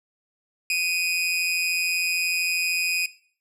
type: tone with amplitude modulation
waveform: sawtooth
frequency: 2489 Hz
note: D#7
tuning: in tune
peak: -15 dBFS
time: 0.7-3.06 s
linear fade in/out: 2 ms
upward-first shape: sine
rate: 173 Hz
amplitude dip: 65%
effects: noise-tail reverb RT60 0.5 s tail -19 dB re dry + low-pass 12000 Hz 12 dB/octave